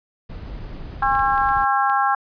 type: noise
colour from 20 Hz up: brown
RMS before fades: -33 dBFS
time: 0.29-1.65 s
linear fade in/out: 10 ms
type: harmonic tone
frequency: 270 Hz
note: C#4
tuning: 45 cents flat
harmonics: 3 / 4 / 5 / 6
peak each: -19 / -21 / -23 / -25 dBFS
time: 1.02-2.15 s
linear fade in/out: 5 ms
type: clicks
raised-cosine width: 0.3 ms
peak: -23 dBFS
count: 6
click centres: 1.03 / 1.152 / 1.194 / 1.379 / 1.49 / 1.898 s
effects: resampled to 11025 Hz